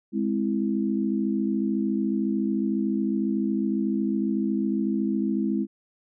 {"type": "chord", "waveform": "sine", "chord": "Ab augmented", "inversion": "none", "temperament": "equal", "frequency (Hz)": [207.7, 261.6, 329.6], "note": ["Ab3", "C4", "E4"], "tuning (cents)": [0, 0, 0], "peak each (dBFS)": [-25, -28, -28], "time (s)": [0.12, 5.67], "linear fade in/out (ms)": 50, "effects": []}